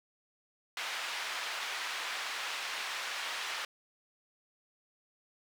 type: band-pass noise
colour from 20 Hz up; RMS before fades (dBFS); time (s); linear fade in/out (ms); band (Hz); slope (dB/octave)
white; -38; 0.77-3.65; 2; 880 to 3100; 12
effects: none